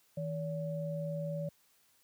sine tone pair together, 160 / 572 Hz, D#3 / D5, +49 / -46 cents, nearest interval octave + minor seventh, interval 2205 cents, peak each -36 / -38 dBFS, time 0.17-1.49 s, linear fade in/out 5 ms, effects white hiss -69 dBFS RMS until 2.03 s + high-pass 60 Hz 12 dB/octave

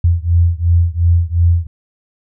sine beating tone pair, 84.3 / 87.1 Hz, E2 / F2, +39 / -4 cents, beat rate 2.8 Hz, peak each -12 / -13 dBFS, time 0.04-1.67 s, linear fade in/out 5 ms, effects none

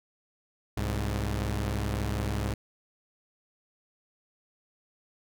sawtooth tone pair together, 65.37 / 103.83 Hz, C2 / G#2, -1 / 0 cents, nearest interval minor sixth, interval 801 cents, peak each -27 dBFS, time 0.77-2.54 s, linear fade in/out 5 ms, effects none

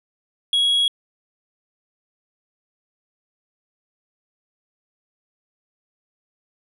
triangle tone, 3322 Hz, G#7, in tune, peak -14 dBFS, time 0.53-0.88 s, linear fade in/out 2 ms, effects resampled to 24000 Hz

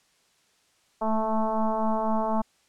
sine tone with frequency modulation, 440 Hz, A4, in tune, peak -22 dBFS, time 1.01-2.42 s, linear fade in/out 10 ms, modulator 219 Hz, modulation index 2.7, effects white hiss -65 dBFS RMS until 2.68 s + low-pass 8000 Hz 12 dB/octave

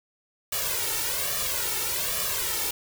white noise with flanger, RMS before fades -28 dBFS, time 0.52-2.71 s, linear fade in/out 5 ms, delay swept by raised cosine 1.7 to 2.24 ms, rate 1.2 Hz, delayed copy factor +0.95, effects none

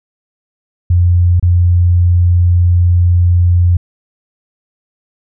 sine tone with dropouts, 88 Hz, F2, 14 cents sharp, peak -6 dBFS, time 0.9-3.77 s, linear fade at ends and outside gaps 5 ms, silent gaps 1.398-1.426 s, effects none

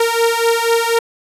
sawtooth beating tone pair, 460 / 464.1 Hz, A#4 / A#4, -23 / -8 cents, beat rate 4.1 Hz, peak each -12 dBFS, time 0-0.99 s, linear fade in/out 5 ms, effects resampled to 32000 Hz

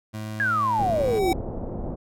25% pulse tone with pitch glide, 108.1 to 111.27 Hz, A2 to A2, -30 to +20 cents, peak -27 dBFS, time 0.13-1.2 s, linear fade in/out 20 ms, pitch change +50 cents, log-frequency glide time 0.85-1.09 s
sine exponential sweep, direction down, 1691 to 329.6 Hz, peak -20 dBFS, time 0.4-1.32 s, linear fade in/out 0 ms
square tone with exponential growth, 761 Hz, F#5, 48 cents sharp, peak -22 dBFS, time 0.73-1.33 s, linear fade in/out 2 ms, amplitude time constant 130 ms
pink low-pass noise, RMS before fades -31 dBFS, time 0.78-1.96 s, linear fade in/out 20 ms, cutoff 710 Hz, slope 24 dB/octave
effects none

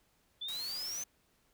sine exponential sweep, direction up, 3453 to 6300 Hz, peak -37 dBFS, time 0.41-1.04 s, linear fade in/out 10 ms
white noise, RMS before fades -47 dBFS, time 0.48-1.04 s, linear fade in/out 5 ms
effects pink hiss -72 dBFS RMS until 1.53 s

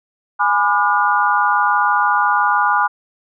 sine chord, G# diminished seventh, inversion none, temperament just, 830.6 / 996.7 / 1196.1 / 1435.3 Hz, G#5 / B5 / D6 / F6, 0 / +16 / +31 / +47 cents, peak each -18 dBFS, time 0.39-2.88 s, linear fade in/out 20 ms, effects none

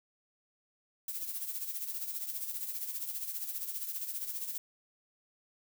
violet noise with tremolo, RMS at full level -36 dBFS, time 1.08-4.58 s, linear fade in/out 2 ms, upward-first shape sine, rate 15 Hz, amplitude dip 60%, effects none

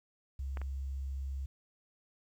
sine tone, 67.6 Hz, C#2, 43 cents flat, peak -35 dBFS, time 0.39-1.46 s, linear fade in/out 5 ms
clicks, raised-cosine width 0.5 ms, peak -28 / -31 dBFS, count 2, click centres 0.572 / 0.616 s
effects 11-bit

